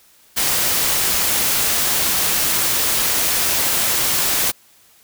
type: noise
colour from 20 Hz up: white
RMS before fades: -18 dBFS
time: 0.36-4.52 s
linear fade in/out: 20 ms
effects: white hiss -52 dBFS RMS until 5.03 s